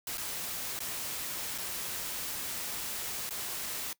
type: noise with dropouts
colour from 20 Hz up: white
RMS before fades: -37 dBFS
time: 0.07-3.93 s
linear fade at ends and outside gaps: 2 ms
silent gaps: 0.174-0.179 / 0.791-0.803 / 1.579-1.583 / 3.293-3.307 s
effects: noise-tail reverb RT60 0.1 s tail -21 dB re dry